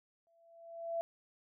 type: tone with exponential growth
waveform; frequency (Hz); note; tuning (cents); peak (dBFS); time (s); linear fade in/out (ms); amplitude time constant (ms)
sine; 670; E5; +28; -31; 0.27-1.01; 0; 160
effects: none